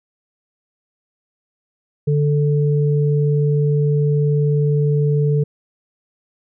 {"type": "tone pair together", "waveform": "sine", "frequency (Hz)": [146.83, 440], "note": ["D3", "A4"], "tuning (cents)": [0, 0], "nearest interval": "octave + perfect fifth", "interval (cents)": 1900, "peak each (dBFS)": [-14, -21], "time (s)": [2.07, 5.44], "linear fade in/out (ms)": 10, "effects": []}